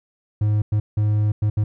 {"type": "tone bursts at uneven times", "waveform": "triangle", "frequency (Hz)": 105.6, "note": "G#2", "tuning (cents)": 29, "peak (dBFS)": -14, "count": 5, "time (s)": [[0.41, 0.62], [0.72, 0.8], [0.97, 1.32], [1.42, 1.5], [1.57, 1.64]], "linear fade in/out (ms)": 5, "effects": []}